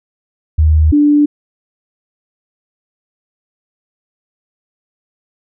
sine tone pair in turn, 77.78 / 293.7 Hz, D#2 / D4, 0 / 0 cents, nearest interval octave + major seventh, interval 2300 cents, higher second, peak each -6 dBFS, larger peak neither, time 0.58-0.92 / 0.92-1.26 s, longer neither, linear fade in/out 10 ms, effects none

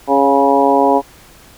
harmonic tone with a mistuned harmonic, 138.59 Hz, C#3, in tune, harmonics 2 / 3 / 4 / 5 / 6 / 7, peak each -16 / -16 / -16 / -16 / -16 / -16 dBFS, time 0.07-1.02 s, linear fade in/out 50 ms, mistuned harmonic 5, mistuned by +17 cents, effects pink hiss -43 dBFS RMS until 1.57 s

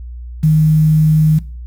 sine tone with quantisation, 155.56 Hz, D#3, in tune, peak -7 dBFS, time 0.43-1.39 s, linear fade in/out 10 ms, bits 6, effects noise-tail reverb RT60 0.4 s tail -19 dB re dry + added 60 Hz sine -26 dBFS peak until 1.66 s

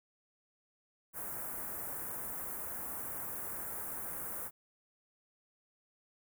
white band-stop noise, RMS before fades -41 dBFS, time 1.13-4.51 s, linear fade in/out 50 ms, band 1600 to 10000 Hz, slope 24 dB/octave, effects none

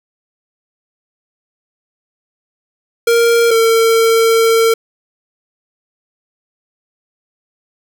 square tone pair in turn, 466.2 / 453.7 Hz, A#4 / A#4, 0 / -47 cents, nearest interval unison, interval 47 cents, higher first, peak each -9 dBFS, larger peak neither, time 3.07-3.51 / 3.51-4.74 s, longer second, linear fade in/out 5 ms, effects none

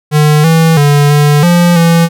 square tone with pitch steps, 150.7 / 163 / 144.9 / 146.8 / 174 / 167.7 Hz, D3 / E3 / D3 / D3 / F3 / E3, +45 / -19 / -23 / 0 / -6 / +30 cents, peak -5 dBFS, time 0.11-2.09 s, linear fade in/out 50 ms, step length 330 ms, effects none

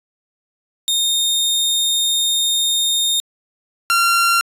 sawtooth tone pair in turn, 3674 / 1376.2 Hz, A#7 / F6, -26 / -26 cents, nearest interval octave + perfect fourth, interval 1700 cents, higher first, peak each -12 / -9 dBFS, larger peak second, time 0.88-3.2 / 3.9-4.41 s, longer first, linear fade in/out 0 ms, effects resampled to 32000 Hz

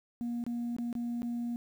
sine tone with dropouts, 237.8 Hz, A#3, 35 cents sharp, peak -30 dBFS, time 0.21-1.56 s, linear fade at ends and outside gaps 0 ms, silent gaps 0.439-0.465 / 0.765-0.785 / 0.928-0.952 / 1.22-1.23 s, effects tanh soft clip ceiling -30 dBFS + 10-bit

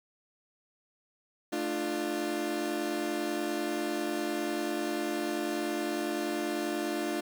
30% pulse chord, D minor, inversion second, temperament equal with one note detuned, 220 / 299.1 / 349.2 Hz, A3 / D4 / F4, 0 / +32 / 0 cents, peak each -37 / -31 / -31 dBFS, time 1.52-7.21 s, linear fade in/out 10 ms, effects 10-bit

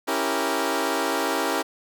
15% pulse chord, C# diminished seventh, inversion none, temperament equal, 277.2 / 329.6 / 392 / 466.2 Hz, C#4 / E4 / G4 / Bb4, 0 / 0 / 0 / 0 cents, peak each -22 dBFS, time 0.07-1.63 s, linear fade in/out 20 ms, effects none

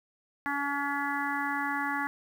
harmonic tone, 283.5 Hz, C#4, 39 cents sharp, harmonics 1 / 3 / 4 / 5 / 6 / 7, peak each -36 / -34 / -36 / -37 / -34 / -38 dBFS, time 0.46-2.07 s, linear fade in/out 0 ms, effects 9-bit

